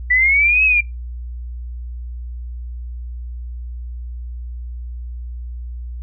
sine exponential two-way sweep, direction up then down, 1956 to 2588 to 2365 Hz, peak -11 dBFS, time 0.1-0.81 s, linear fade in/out 10 ms, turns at 0.64 s, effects noise-tail reverb RT60 0.2 s tail -22 dB re dry + added 60 Hz sine -26 dBFS peak until 6.02 s

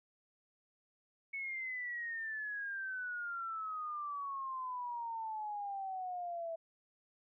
sine exponential sweep, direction down, 2217 to 654 Hz, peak -38 dBFS, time 1.33-6.56 s, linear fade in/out 10 ms, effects none

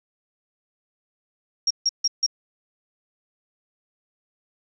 sine tone bursts, 5588 Hz, F8, in tune, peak -17 dBFS, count 4, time 1.67-2.264 s, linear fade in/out 5 ms, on 36 ms, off 150 ms, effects none

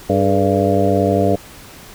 harmonic tone with a mistuned harmonic, 98 Hz, G2, in tune, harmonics 1 / 2 / 3 / 4 / 5 / 6 / 7, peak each -20 / -20 / -20 / -20 / -20 / -20 / -20 dBFS, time 0.09-1.36 s, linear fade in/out 10 ms, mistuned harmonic 4, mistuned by +110 cents, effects pink hiss -39 dBFS RMS until 1.94 s

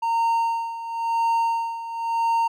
triangle tone with tremolo, 920 Hz, A#5, 23 cents flat, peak -16 dBFS, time 0.02-2.48 s, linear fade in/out 10 ms, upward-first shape sine, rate 0.96 Hz, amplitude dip 75%, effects none

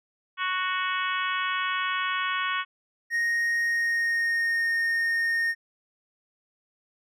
harmonic tone, 370 Hz, F#4, in tune, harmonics 3 / 4 / 5 / 6 / 7 / 8 / 9, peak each -29 / -31 / -33 / -35 / -36 / -37 / -38 dBFS, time 0.37-2.65 s, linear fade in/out 50 ms
triangle tone with pitch glide, 1864.7 to 1841.2 Hz, A#6 to A#6, 0 to -22 cents, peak -21 dBFS, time 3.1-5.55 s, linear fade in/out 50 ms, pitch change -22 cents, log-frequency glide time 3.62-4.74 s
effects none

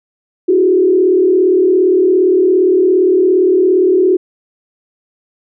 sine tone with frequency modulation, 370 Hz, F#4, in tune, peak -7 dBFS, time 0.48-4.17 s, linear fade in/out 10 ms, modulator 37.4 Hz, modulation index 0.89, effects none

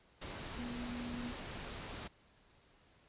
sine tone in noise, 241.3 Hz, B3, 40 cents flat, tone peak -41 dBFS, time 0.58-1.32 s, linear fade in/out 10 ms, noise pink, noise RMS -45 dBFS, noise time 0.21-2.08 s, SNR +1 dB, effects pink hiss -67 dBFS RMS until 3.08 s + resampled to 8000 Hz

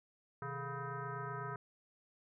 sine tone with frequency modulation, 698.5 Hz, F5, in tune, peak -39 dBFS, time 0.42-1.56 s, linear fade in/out 2 ms, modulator 285 Hz, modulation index 2.9, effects none

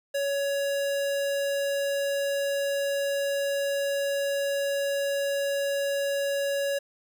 square tone, 560 Hz, C#5, 18 cents sharp, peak -26 dBFS, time 0.14-6.79 s, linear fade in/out 10 ms, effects 9-bit

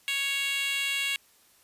10% pulse tone with high-pass filter, 554.4 Hz, C#5, in tune, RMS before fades -29 dBFS, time 0.08-1.16 s, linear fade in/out 0 ms, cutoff 2600 Hz, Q 2.3, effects white hiss -61 dBFS RMS until 1.63 s + resampled to 32000 Hz

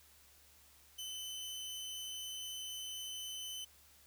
sawtooth tone, 3037 Hz, F#7, 44 cents sharp, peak -39 dBFS, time 0.98-3.65 s, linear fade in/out 10 ms, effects added 72 Hz sine -70 dBFS peak until 4.06 s + white hiss -64 dBFS RMS until 4.06 s

